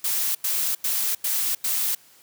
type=noise bursts; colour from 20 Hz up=blue; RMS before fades=-24 dBFS; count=5; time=0.04-1.95 s; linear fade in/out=5 ms; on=310 ms; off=90 ms; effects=white hiss -54 dBFS RMS until 2.22 s + high-pass 80 Hz 12 dB/octave